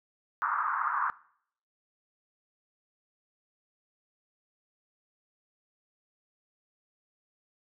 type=band-pass noise; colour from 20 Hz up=white; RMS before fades=-30 dBFS; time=0.42-1.1 s; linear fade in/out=0 ms; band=990 to 1400 Hz; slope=48 dB/octave; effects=noise-tail reverb RT60 0.6 s tail -20 dB re dry